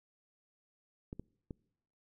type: clicks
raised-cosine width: 3 ms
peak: -29 dBFS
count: 3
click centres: 1.129 / 1.196 / 1.508 s
effects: noise-tail reverb RT60 0.8 s tail -26 dB re dry